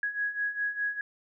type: beating tone pair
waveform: sine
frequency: 1661.2 / 1666.1 Hz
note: G#6 / G#6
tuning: 0 / +5 cents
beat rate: 4.9 Hz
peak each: -34 / -30 dBFS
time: 0.03-1.01 s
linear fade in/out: 2 ms
effects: none